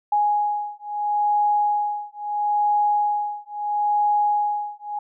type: beating tone pair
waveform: sine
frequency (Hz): 830.6 / 831.35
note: G#5 / G#5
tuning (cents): 0 / +2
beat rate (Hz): 0.75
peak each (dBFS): -22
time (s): 0.12-4.99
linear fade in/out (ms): 5
effects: none